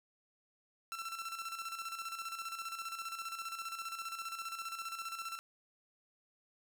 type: tone with tremolo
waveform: sawtooth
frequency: 1345 Hz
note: E6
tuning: 34 cents sharp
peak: -35 dBFS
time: 0.92-5.39 s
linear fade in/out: 0 ms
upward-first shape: square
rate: 15 Hz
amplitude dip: 55%
effects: none